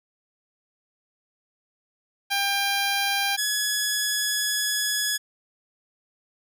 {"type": "tone pair in turn", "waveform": "10% pulse", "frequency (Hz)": [797, 1688.8], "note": ["G5", "G#6"], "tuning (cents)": [28, 29], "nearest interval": "octave + minor second", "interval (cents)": 1301, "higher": "second", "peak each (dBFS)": -14, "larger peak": "neither", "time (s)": [[2.3, 3.37], [3.37, 5.18]], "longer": "second", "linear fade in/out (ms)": 20, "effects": []}